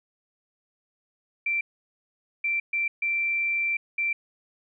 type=tone bursts at uneven times; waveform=sine; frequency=2349 Hz; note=D7; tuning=in tune; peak=-23 dBFS; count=5; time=1.46-1.61 / 2.44-2.6 / 2.73-2.88 / 3.02-3.77 / 3.98-4.13 s; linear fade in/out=5 ms; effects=none